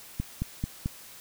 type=click train; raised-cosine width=5 ms; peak=-16 dBFS; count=4; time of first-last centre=0.2-0.859 s; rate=4.55 Hz; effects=white hiss -48 dBFS RMS until 1.2 s